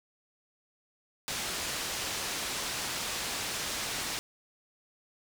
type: low-pass noise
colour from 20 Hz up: white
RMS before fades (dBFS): -35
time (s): 1.28-4.19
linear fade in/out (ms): 0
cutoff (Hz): 6900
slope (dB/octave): 12
effects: none